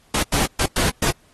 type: noise bursts at uneven times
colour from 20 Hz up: pink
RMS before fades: -20 dBFS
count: 5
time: 0.14-0.23 / 0.32-0.46 / 0.59-0.66 / 0.76-0.9 / 1.02-1.11 s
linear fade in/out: 5 ms
effects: pink hiss -57 dBFS RMS until 1.33 s + AAC 32 kbps